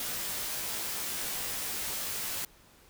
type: noise with comb filter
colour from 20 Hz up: white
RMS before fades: -35 dBFS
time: 0-2.45 s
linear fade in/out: 2 ms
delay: 17 ms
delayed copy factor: -0.8
effects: pink hiss -59 dBFS RMS until 2.89 s